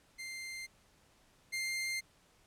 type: tone pair in turn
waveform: sawtooth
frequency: 2093 / 2102 Hz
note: C7 / C7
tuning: 0 / +7 cents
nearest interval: unison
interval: 7 cents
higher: second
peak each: -38 / -31 dBFS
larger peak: second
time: 0.18-0.67 / 1.52-2.01 s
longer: neither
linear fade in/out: 20 ms
effects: pink hiss -67 dBFS RMS until 2.46 s + low-pass 11000 Hz 12 dB/octave